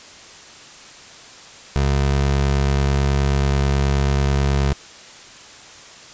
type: tone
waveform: 25% pulse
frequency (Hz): 69.3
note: C#2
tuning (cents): 0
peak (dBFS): -12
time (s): 1.76-4.73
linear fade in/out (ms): 0
effects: white hiss -41 dBFS RMS until 6.13 s + resampled to 16000 Hz